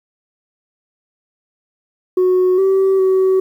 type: tone with pitch steps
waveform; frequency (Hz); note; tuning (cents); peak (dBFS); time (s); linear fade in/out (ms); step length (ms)
sine; 367.5 / 384.6 / 378.1; F#4 / G4 / F#4; -12 / -33 / +38; -8; 2.17-3.4; 5; 410
effects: tanh soft clip ceiling -9 dBFS + 8-bit